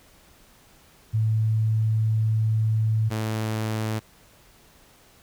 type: tone pair in turn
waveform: sine / sawtooth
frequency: 110 / 109.53 Hz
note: A2 / A2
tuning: 0 / -7 cents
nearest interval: unison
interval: 7 cents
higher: first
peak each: -19 / -21 dBFS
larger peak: first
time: 1.13-3.1 / 3.1-4 s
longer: first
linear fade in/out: 20 ms
effects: pink hiss -55 dBFS RMS until 5.22 s